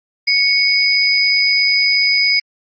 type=tone pair together; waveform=sine; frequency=2217 / 4974 Hz; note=C#7 / D#8; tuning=0 / -1 cents; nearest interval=octave + major second; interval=1399 cents; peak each=-14 dBFS; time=0.27-2.4 s; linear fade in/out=10 ms; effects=Opus 32 kbps